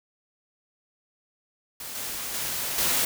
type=noise with level steps; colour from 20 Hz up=white; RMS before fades=-37 / -33 / -30 / -24 dBFS; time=1.8-3.05 s; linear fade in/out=2 ms; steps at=1.95 / 2.34 / 2.78 s; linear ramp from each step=2 ms; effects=none